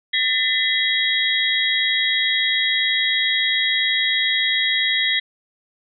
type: tone cluster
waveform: sine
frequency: 1794 / 2016 / 3317 / 3806 Hz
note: A6 / B6 / G#7 / A#7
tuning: +33 / +35 / -3 / +35 cents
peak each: -25 / -21 / -21 / -24 dBFS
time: 0.13-5.2 s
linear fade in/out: 10 ms
effects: none